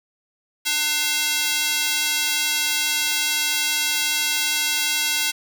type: tone with high-pass filter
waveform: square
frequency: 299.6 Hz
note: D4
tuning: 35 cents sharp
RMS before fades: -22 dBFS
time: 0.65-5.32 s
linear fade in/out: 20 ms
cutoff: 2800 Hz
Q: 0.91
effects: none